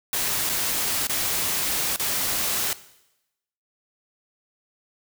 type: noise with dropouts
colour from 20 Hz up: white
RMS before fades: -25 dBFS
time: 0.13-2.73 s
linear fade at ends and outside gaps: 1 ms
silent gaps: 0.492-0.496 / 1.07-1.095 / 1.961-1.997 s
effects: noise-tail reverb RT60 0.9 s tail -17 dB re dry